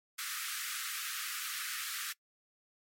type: high-pass noise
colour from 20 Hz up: pink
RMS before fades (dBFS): -39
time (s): 0.18-2.13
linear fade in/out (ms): 10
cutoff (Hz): 1200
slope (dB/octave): 96
effects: noise-tail reverb RT60 0.1 s tail -22 dB re dry + MP3 64 kbps